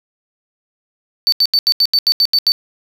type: tone bursts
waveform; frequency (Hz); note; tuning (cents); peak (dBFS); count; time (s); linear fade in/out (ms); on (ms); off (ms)
triangle; 4539; C#8; +40; -8; 10; 1.27-2.52; 0; 53; 80
effects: none